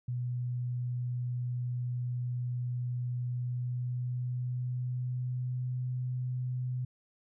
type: tone with pitch glide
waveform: sine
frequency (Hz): 123.2 to 126.01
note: B2 to B2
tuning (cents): -4 to +35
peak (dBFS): -31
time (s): 0.08-6.85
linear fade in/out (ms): 5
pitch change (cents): +39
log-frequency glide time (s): 3.27-5.8
effects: none